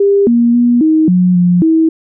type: tone with pitch steps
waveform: sine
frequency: 399.9 / 236.4 / 240.9 / 314.6 / 180.9 / 177.1 / 322.2 Hz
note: G4 / A#3 / B3 / D#4 / F#3 / F3 / E4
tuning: +35 / +24 / -43 / +19 / -39 / +24 / -39 cents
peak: -6 dBFS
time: 0-1.89 s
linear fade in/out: 5 ms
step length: 270 ms
effects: none